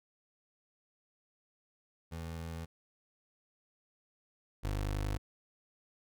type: tone pair in turn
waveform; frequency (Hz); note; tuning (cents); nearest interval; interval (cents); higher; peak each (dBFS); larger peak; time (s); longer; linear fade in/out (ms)
25% pulse; 82.41 / 50.58; E2 / G#1; 0 / -45; minor sixth; 845; first; -36 / -29; second; 2.11-2.66 / 4.63-5.18; neither; 20
effects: none